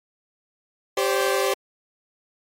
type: chord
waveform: sawtooth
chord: G suspended fourth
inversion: none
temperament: equal with one note detuned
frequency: 392 / 523.3 / 573.9 Hz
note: G4 / C5 / D5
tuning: 0 / 0 / -40 cents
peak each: -19 / -20 / -23 dBFS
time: 0.97-1.54 s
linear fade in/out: 5 ms
effects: MP3 64 kbps